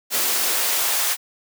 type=noise with high-pass filter sweep; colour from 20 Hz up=white; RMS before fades=-21 dBFS; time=0.1-1.17 s; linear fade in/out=50 ms; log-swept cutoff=240 to 780 Hz; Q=0.91; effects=none